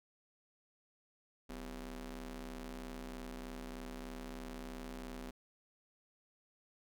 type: ring-modulated tone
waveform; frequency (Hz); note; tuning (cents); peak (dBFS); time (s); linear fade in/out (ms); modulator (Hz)
sawtooth; 146.83; D3; 0; -37; 1.49-5.31; 10; 105
effects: none